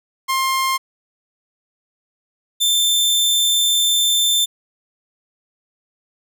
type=tone pair in turn; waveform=sawtooth; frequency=1060 / 3557 Hz; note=C6 / A7; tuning=+22 / +18 cents; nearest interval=octave + major sixth; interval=2096 cents; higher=second; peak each=-13 / -11 dBFS; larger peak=second; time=0.28-0.78 / 2.6-4.46 s; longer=second; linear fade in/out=20 ms; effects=none